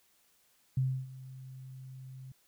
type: tone with ADSR envelope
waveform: sine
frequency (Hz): 130.81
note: C3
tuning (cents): 0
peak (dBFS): -25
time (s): 0.77-2.32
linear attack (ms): 4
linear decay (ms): 290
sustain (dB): -19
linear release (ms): 4
effects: white hiss -69 dBFS RMS until 2.47 s